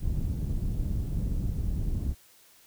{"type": "low-pass noise", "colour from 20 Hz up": "pink", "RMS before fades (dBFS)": -29, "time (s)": [0, 2.15], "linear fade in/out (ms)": 50, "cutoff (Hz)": 150, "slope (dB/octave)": 12, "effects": ["white hiss -58 dBFS RMS until 2.66 s"]}